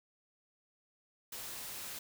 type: noise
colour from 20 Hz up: white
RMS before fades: -44 dBFS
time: 1.32-1.99 s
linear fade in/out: 5 ms
effects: none